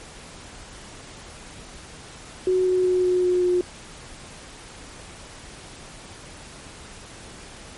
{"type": "tone with pitch steps", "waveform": "sine", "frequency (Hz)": [370, 367.7, 365.3, 363, 360.7, 358.4], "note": ["F#4", "F#4", "F#4", "F#4", "F#4", "F4"], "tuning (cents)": [0, -11, -22, -33, -44, 45], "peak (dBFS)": -17, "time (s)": [2.47, 3.61], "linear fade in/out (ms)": 2, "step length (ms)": 190, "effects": ["pink hiss -42 dBFS RMS until 7.77 s", "MP3 48 kbps"]}